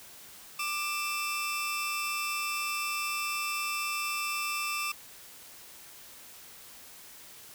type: tone pair together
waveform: sawtooth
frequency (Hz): 1184 / 2660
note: D6 / E7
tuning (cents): +14 / +15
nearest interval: octave + major second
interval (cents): 1401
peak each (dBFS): -30 / -30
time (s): 0.59-4.92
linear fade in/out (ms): 5
effects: white hiss -50 dBFS RMS until 7.54 s